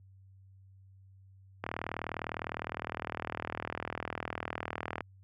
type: click train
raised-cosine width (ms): 0.5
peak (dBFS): -19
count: 135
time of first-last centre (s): 1.64-5.007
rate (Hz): 39.8
effects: added 96 Hz sine -54 dBFS peak until 5.23 s + high-pass 60 Hz 12 dB/octave